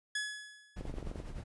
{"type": "tone with exponential decay", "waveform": "sawtooth", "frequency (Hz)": 1695, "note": "G#6", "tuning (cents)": 35, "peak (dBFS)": -28, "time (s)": [0.15, 0.89], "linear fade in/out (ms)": 5, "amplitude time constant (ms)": 160}
{"type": "noise with tremolo", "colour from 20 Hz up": "brown", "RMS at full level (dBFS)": -40, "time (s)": [0.76, 1.44], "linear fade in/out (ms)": 10, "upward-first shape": "sine", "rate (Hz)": 10, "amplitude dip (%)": 55}
{"type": "click train", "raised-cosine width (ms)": 2, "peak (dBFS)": -29, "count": 10, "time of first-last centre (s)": [0.81, 1.201], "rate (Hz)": 23}
{"effects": ["resampled to 24000 Hz"]}